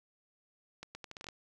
accelerating click train, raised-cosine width 0.2 ms, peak -27 dBFS, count 9, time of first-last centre 0.83-1.287 s, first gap 120 ms, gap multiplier 0.77, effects none

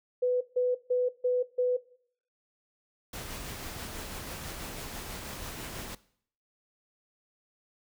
sine tone bursts, 497.6 Hz, B4, 13 cents sharp, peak -23 dBFS, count 5, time 0.22-1.77 s, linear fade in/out 10 ms, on 190 ms, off 150 ms
pink noise with tremolo, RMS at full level -39 dBFS, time 3.13-5.95 s, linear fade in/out 5 ms, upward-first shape sine, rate 6.1 Hz, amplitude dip 25%
effects noise-tail reverb RT60 0.6 s tail -19 dB re dry

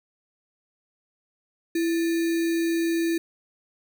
sine tone with sample-and-hold, 332.5 Hz, E4, 15 cents sharp, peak -21 dBFS, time 1.75-3.18 s, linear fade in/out 5 ms, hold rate 2100 Hz, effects none

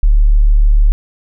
sine tone, 36.71 Hz, D1, in tune, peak -5 dBFS, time 0.03-0.92 s, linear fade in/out 0 ms, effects none

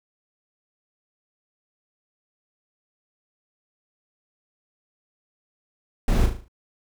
brown noise with echo, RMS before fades -19 dBFS, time 6.08-6.26 s, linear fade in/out 2 ms, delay 37 ms, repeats 6, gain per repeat -6 dB, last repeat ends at 6.482 s, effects none

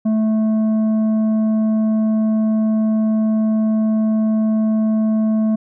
triangle tone with tanh clipping, 218.3 Hz, A3, 13 cents flat, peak -15 dBFS, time 0.05-5.56 s, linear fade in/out 10 ms, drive 11 dB, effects none

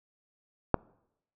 click, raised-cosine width 1 ms, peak -7 dBFS, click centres 0.743 s, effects noise-tail reverb RT60 0.8 s tail -26 dB re dry

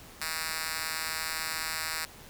5% pulse tone with high-pass filter, 159.9 Hz, D#3, 48 cents sharp, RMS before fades -34 dBFS, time 0.21-2.05 s, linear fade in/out 2 ms, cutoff 1900 Hz, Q 0.53, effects pink hiss -50 dBFS RMS until 2.29 s

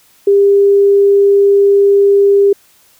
sine tone, 400 Hz, G4, 35 cents sharp, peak -5 dBFS, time 0.27-2.53 s, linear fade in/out 5 ms, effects white hiss -49 dBFS RMS until 2.99 s

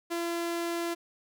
sawtooth tone, 340 Hz, F4, 46 cents flat, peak -26 dBFS, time 0.1-0.95 s, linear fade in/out 20 ms, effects none

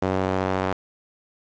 sawtooth tone with band-pass filter sweep, 94.2 Hz, F#2, 32 cents sharp, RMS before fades -24 dBFS, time 0.02-0.73 s, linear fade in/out 5 ms, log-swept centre 550 to 850 Hz, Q 0.79, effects resampled to 16000 Hz + 7-bit

